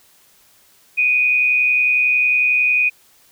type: tone pair together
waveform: sine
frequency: 2349 / 2480 Hz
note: D7 / D#7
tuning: 0 / -6 cents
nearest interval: minor second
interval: 94 cents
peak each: -24 / -13 dBFS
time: 0.97-2.9 s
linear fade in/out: 20 ms
effects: white hiss -53 dBFS RMS until 3.31 s